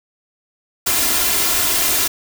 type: noise with comb filter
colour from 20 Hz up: white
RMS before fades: -17 dBFS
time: 0.86-2.08 s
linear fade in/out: 10 ms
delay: 2.9 ms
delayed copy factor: +0.55
effects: none